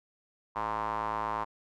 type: tone with band-pass filter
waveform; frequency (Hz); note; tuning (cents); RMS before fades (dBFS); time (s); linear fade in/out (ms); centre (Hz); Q
square; 54.3; A1; -22; -33; 0.55-1.45; 20; 1000; 4.9
effects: none